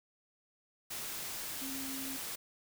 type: tone in noise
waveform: sine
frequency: 268.7 Hz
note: C4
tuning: 46 cents sharp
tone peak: -42 dBFS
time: 1.61-2.17 s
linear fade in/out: 10 ms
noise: white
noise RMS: -41 dBFS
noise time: 0.9-2.36 s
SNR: -4 dB
effects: none